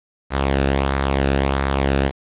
sawtooth tone with flanger, 68.3 Hz, C#2, 25 cents flat, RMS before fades -19 dBFS, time 0.3-2.12 s, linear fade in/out 50 ms, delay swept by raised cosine 0.33 to 0.96 ms, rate 1.5 Hz, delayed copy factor -0.55, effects resampled to 8000 Hz + 7-bit

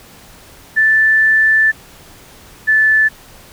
sine tone pair in turn, 1760 / 1747.8 Hz, A6 / A6, 0 / -12 cents, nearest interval unison, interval 12 cents, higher first, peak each -8 dBFS, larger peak neither, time 0.76-1.72 / 2.67-3.09 s, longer first, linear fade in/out 20 ms, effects pink hiss -41 dBFS RMS until 3.52 s

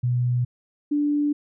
sine tone pair in turn, 123.1 / 292.8 Hz, B2 / D4, -5 / -5 cents, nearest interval octave + minor third, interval 1500 cents, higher second, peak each -19 dBFS, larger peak neither, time 0.03-0.45 / 0.91-1.33 s, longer neither, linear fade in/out 10 ms, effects none

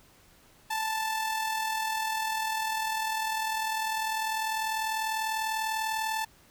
sawtooth tone with amplitude modulation, 880 Hz, A5, in tune, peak -23 dBFS, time 0.7-6.25 s, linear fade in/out 10 ms, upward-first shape sine, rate 40.1 Hz, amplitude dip 40%, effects pink hiss -59 dBFS RMS until 6.5 s

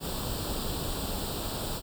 pink noise with comb filter, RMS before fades -33 dBFS, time 0-1.82 s, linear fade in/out 50 ms, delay 0.24 ms, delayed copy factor +0.75, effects none

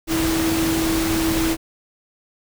sine tone in noise, 325.1 Hz, E4, 24 cents flat, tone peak -19 dBFS, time 0.07-1.57 s, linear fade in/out 50 ms, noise pink, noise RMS -24 dBFS, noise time 0.07-1.57 s, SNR +2 dB, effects none

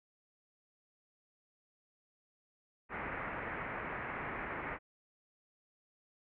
white low-pass noise, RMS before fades -41 dBFS, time 2.89-4.79 s, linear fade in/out 50 ms, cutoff 2200 Hz, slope 48 dB/octave, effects none

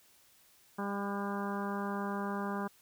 harmonic tone with a mistuned harmonic, 200.2 Hz, G3, 37 cents sharp, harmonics 1 / 2 / 3 / 4 / 5 / 6 / 7 / 8, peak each -36 / -41 / -45 / -43 / -42 / -44 / -47 / -48 dBFS, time 0.78-2.68 s, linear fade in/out 10 ms, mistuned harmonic 7, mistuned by +38 cents, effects white hiss -64 dBFS RMS until 2.81 s

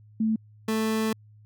sine / 30% pulse tone pair in turn, 220 / 220 Hz, A3 / A3, 0 / 0 cents, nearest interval unison, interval 0 cents, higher neither, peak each -21 dBFS, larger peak neither, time 0.2-0.36 / 0.68-1.13 s, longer second, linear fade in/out 5 ms, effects added 106 Hz sine -50 dBFS peak until 1.45 s

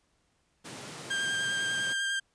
pink high-pass noise, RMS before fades -43 dBFS, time 0.64-1.94 s, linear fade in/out 20 ms, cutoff 110 Hz, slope 48 dB/octave
30% pulse tone with vibrato, 1593 Hz, G6, 27 cents sharp, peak -26 dBFS, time 1.1-2.2 s, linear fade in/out 10 ms, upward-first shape square, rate 10 Hz, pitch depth 11 cents each way
effects pink hiss -72 dBFS RMS until 2.34 s + resampled to 22050 Hz

